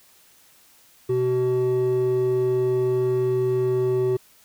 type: tone pair together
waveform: triangle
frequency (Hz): 126.11 / 377.9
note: B2 / F#4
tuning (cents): +37 / +37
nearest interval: octave + perfect fifth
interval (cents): 1900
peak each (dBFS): -23 / -16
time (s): 1.09-4.17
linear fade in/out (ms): 10
effects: tanh soft clip ceiling -15 dBFS + white hiss -55 dBFS RMS until 4.44 s